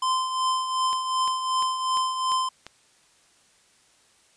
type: tone with tremolo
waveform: square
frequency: 1035 Hz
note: C6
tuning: 19 cents flat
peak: -21 dBFS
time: 0.02-2.49 s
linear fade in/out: 5 ms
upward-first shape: triangle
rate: 2.7 Hz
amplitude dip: 60%
type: click train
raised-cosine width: 0.2 ms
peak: -21 dBFS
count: 6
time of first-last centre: 0.93-2.666 s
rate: 2.88 Hz
effects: white hiss -60 dBFS RMS until 4.36 s + resampled to 22050 Hz